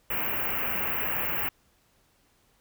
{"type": "band-stop noise", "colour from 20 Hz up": "white", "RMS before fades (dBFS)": -29, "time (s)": [0.1, 1.49], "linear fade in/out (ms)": 5, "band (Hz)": [2900, 14000], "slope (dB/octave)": 96, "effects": ["pink hiss -66 dBFS RMS until 2.6 s"]}